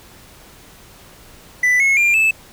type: tone with pitch steps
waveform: triangle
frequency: 1988 / 2180 / 2392 / 2623 Hz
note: B6 / C#7 / D7 / E7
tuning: +11 / -29 / +31 / -9 cents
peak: -10 dBFS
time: 1.63-2.31 s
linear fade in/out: 5 ms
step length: 170 ms
effects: pink hiss -44 dBFS RMS until 2.52 s